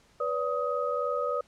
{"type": "tone cluster", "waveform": "sine", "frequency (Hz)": [493, 576, 1257], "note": ["B4", "D5", "D#6"], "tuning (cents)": [-3, -34, 17], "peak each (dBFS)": -31, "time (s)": [0.2, 1.41], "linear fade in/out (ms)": 5, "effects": ["pink hiss -62 dBFS RMS until 1.47 s", "low-pass 8000 Hz 12 dB/octave"]}